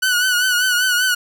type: tone with vibrato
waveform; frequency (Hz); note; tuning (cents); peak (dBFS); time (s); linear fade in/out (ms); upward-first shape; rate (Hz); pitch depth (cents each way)
sawtooth; 1480; F#6; 0; -11; 0.02-1.15; 10; triangle; 5.1; 66
effects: none